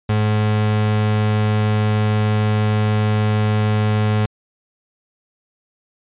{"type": "tone", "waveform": "35% pulse", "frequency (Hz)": 106.5, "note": "G#2", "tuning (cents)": 44, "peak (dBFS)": -13, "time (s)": [0.09, 4.26], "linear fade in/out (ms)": 5, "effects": ["resampled to 8000 Hz"]}